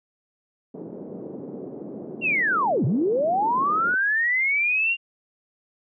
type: band-pass noise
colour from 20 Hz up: white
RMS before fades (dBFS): -36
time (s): 0.74-3.95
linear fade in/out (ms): 10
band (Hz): 170 to 450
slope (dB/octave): 24
type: linear two-way sweep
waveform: sine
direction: down then up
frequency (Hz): 2805 to 110 to 2805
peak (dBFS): -19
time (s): 2.21-4.97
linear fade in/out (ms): 50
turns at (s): 2.85
effects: none